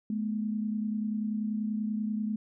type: tone pair together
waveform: sine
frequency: 212.6 / 242.9 Hz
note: G#3 / B3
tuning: +41 / -29 cents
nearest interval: major second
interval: 230 cents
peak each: -29 / -37 dBFS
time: 0.1-2.36 s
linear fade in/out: 2 ms
effects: none